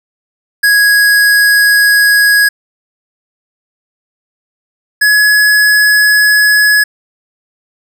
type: tone pair in turn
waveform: square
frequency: 1661.2 / 1689.3 Hz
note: G#6 / G#6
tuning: 0 / +29 cents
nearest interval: unison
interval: 29 cents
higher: second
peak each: -6 dBFS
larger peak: neither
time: 0.63-2.49 / 5.01-6.84 s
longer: first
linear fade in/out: 10 ms
effects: none